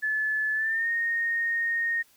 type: tone with pitch glide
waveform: sine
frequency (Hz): 1729 to 1853.1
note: A6 to A#6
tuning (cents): -31 to -11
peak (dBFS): -24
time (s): 0.02-2.03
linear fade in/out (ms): 20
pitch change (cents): +120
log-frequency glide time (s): 0.54-0.89
effects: white hiss -61 dBFS RMS until 2.16 s